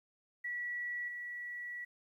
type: tone with level steps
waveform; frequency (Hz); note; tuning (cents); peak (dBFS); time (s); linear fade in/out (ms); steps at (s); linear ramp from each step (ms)
sine; 1941; B6; -31; -36 / -40; 0.44-1.85; 10; 1.08; 2
effects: 12-bit

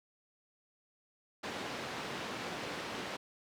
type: band-pass noise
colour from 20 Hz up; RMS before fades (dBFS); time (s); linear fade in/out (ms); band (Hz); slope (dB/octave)
pink; -41; 1.43-3.17; 10; 210 to 4100; 12
effects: none

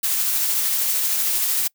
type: noise with tremolo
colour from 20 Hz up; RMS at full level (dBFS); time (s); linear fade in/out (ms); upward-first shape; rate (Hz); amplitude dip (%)
blue; -20; 0.03-1.68; 10; triangle; 13; 25
effects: noise-tail reverb RT60 0.1 s tail -25 dB re dry

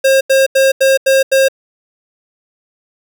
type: tone bursts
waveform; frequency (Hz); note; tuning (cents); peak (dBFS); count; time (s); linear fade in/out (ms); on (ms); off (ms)
square; 536; C5; +42; -8; 6; 0.04-1.485; 10; 170; 85
effects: none

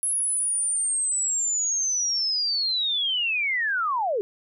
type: linear sweep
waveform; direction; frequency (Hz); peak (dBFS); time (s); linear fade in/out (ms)
sine; down; 10770 to 380.3; -22; 0.03-4.21; 0
effects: none

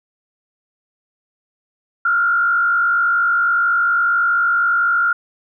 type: tone with frequency modulation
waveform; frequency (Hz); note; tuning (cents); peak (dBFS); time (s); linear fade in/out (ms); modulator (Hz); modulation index
sine; 1396.9; F6; 0; -13; 2.05-5.13; 5; 52.1; 0.8
effects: none

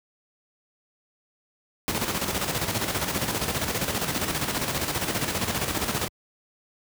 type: noise with tremolo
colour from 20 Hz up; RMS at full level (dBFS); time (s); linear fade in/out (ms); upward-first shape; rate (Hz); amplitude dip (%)
pink; -25; 1.88-6.08; 0; square; 15; 50
effects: high-pass 80 Hz 12 dB/octave

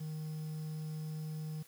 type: tone with quantisation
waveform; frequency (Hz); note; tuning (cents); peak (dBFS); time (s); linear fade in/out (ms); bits
triangle; 155.56; D#3; 0; -36; 0-1.63; 10; 10
effects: white hiss -61 dBFS RMS until 1.67 s

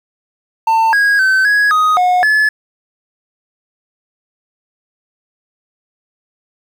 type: tone with pitch steps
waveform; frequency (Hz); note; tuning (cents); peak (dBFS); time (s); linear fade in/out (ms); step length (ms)
triangle; 897 / 1645 / 1535 / 1667 / 1250 / 725 / 1719; A5 / G#6 / G6 / G#6 / D#6 / F#5 / A6; +33 / -17 / -37 / +6 / +8 / -35 / -41; -7; 0.67-2.49; 5; 260
effects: 7-bit

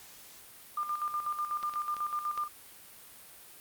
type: tone with tremolo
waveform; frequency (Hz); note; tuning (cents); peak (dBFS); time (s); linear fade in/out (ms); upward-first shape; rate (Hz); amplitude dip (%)
sine; 1200; D6; +37; -29; 0.77-2.48; 5; square; 8.1; 60
type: clicks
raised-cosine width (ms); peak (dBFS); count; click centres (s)
0.2; -27; 4; 1.629 / 1.738 / 1.967 / 2.377
effects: white hiss -52 dBFS RMS until 3.6 s + Opus 48 kbps

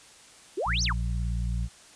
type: exponential two-way sweep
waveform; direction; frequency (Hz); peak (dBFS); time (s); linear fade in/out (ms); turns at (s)
sine; up then down; 322.9 to 6470 to 832; -26; 0.57-0.93; 10; 0.83
type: harmonic tone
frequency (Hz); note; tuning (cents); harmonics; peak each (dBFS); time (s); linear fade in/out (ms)
58.27; A#1; 0; 1 / 2 / 3; -27 / -33 / -37; 0.65-1.69; 50
effects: white hiss -52 dBFS RMS until 1.95 s + resampled to 22050 Hz

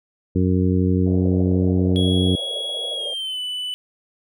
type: harmonic tone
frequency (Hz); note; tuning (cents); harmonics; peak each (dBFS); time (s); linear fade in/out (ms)
92; F#2; -9; 1 / 2 / 3 / 4 / 5; -19 / -20 / -22 / -26 / -28; 0.35-2.36; 10
type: band-pass noise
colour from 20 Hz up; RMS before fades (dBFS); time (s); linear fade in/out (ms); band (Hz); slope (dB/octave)
pink; -36; 1.06-3.14; 5; 470 to 640; 48
type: tone with pitch glide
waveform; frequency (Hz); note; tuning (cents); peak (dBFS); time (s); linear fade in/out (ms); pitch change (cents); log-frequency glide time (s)
triangle; 3333 to 2987; G#7 to F#7; +5 to +16; -23; 1.96-3.74; 0; -189; 2.93-3.4
effects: none

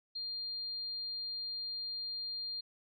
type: tone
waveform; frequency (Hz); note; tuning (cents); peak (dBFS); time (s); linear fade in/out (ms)
sine; 4200; C8; +6; -37; 0.15-2.61; 10
effects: none

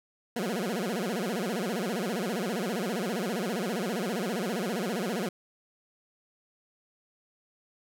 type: tone with vibrato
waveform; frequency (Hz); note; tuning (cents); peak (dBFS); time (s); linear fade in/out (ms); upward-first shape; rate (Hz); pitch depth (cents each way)
20% pulse; 207.7; G#3; 0; -24; 0.36-5.29; 5; sine; 15; 300
effects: none

